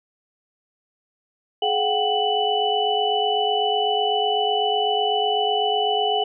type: tone cluster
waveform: sine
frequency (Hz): 423.9 / 726 / 774 / 2976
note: G#4 / F#5 / G5 / F#7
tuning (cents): +35 / -33 / -22 / +9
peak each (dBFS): -24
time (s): 1.62-6.24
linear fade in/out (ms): 5
effects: none